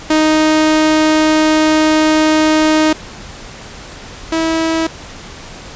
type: tone pair in turn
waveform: sawtooth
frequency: 311.1 / 324.6 Hz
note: D#4 / E4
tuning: 0 / -27 cents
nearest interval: minor second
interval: 73 cents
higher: second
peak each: -5 / -9 dBFS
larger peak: first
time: 0.1-2.93 / 4.32-4.87 s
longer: first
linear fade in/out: 5 ms
effects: pink hiss -32 dBFS RMS until 5.75 s + resampled to 16000 Hz

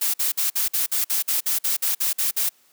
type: noise bursts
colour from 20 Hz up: blue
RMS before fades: -22 dBFS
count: 14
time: 0.01-2.493 s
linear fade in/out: 10 ms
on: 130 ms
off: 51 ms
effects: white hiss -59 dBFS RMS until 2.72 s + high-pass 200 Hz 12 dB/octave

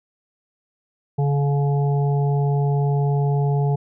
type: harmonic tone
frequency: 141.9 Hz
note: C#3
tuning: 41 cents sharp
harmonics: 1 / 3 / 5 / 6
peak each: -17 / -27 / -31 / -33 dBFS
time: 1.18-3.76 s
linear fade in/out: 10 ms
effects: none

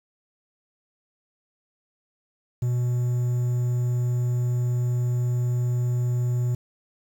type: tone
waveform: triangle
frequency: 122.6 Hz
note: B2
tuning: 12 cents flat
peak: -19 dBFS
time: 2.62-6.55 s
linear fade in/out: 5 ms
effects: 8-bit

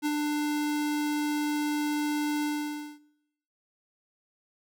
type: tone with ADSR envelope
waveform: square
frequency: 297.3 Hz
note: D4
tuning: 21 cents sharp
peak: -25 dBFS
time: 0.02-2.99 s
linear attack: 38 ms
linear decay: 45 ms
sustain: -2 dB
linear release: 550 ms
effects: noise-tail reverb RT60 0.9 s tail -20 dB re dry

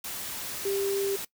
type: tone in noise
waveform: sine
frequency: 395.4 Hz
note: G4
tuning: 15 cents sharp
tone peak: -26 dBFS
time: 0.65-1.16 s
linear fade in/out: 5 ms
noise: white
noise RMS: -36 dBFS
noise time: 0.04-1.25 s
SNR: +7 dB
effects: noise-tail reverb RT60 0.1 s tail -20 dB re dry

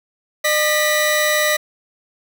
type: tone pair together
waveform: sawtooth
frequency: 605 / 1957.7 Hz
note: D#5 / B6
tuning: -49 / -16 cents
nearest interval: octave + minor sixth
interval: 2033 cents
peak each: -14 dBFS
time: 0.44-1.57 s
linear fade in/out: 10 ms
effects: 7-bit

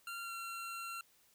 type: tone with pitch glide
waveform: 25% pulse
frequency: 1383 to 1366.3 Hz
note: F6 to F6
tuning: -17 to -38 cents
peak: -38 dBFS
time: 0.07-1.01 s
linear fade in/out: 2 ms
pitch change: -21 cents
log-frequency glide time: 0.23-0.32 s
effects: white hiss -69 dBFS RMS until 1.34 s

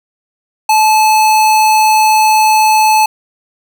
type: tone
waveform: square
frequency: 866 Hz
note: A5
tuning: 28 cents flat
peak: -7 dBFS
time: 0.69-3.06 s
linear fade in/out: 5 ms
effects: none

